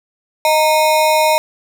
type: ring-modulated tone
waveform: square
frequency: 774 Hz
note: G5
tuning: 22 cents flat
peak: -8 dBFS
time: 0.45-1.38 s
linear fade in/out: 0 ms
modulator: 152 Hz
effects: none